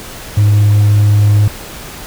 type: tone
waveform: triangle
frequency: 103.83 Hz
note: G#2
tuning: in tune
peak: -3 dBFS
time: 0.37-1.48 s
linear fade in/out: 5 ms
effects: tanh soft clip ceiling 0 dBFS + pink hiss -29 dBFS RMS until 2.06 s